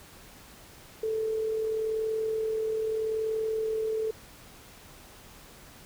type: tone with amplitude modulation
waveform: sine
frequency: 440 Hz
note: A4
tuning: in tune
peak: -25 dBFS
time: 1.03-4.11 s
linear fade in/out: 5 ms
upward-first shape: sine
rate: 40.8 Hz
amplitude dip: 35%
effects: pink hiss -51 dBFS RMS until 5.85 s